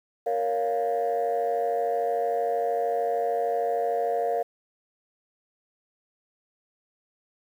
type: chord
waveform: sine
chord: Bb minor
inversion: none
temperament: just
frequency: 466.2 / 559.4 / 699.2 Hz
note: Bb4 / Db5 / F5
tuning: 0 / +16 / +2 cents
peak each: -26 / -29 / -25 dBFS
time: 0.26-4.43 s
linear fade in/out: 10 ms
effects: tanh soft clip ceiling -18 dBFS + 9-bit